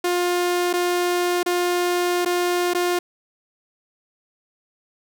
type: tone with dropouts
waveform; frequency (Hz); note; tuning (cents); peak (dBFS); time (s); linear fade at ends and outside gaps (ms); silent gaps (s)
sawtooth; 354.1; F4; +24; -15; 0.04-2.99; 5; 0.73-0.736 / 1.431-1.461 / 2.25-2.258 / 2.736-2.747
effects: none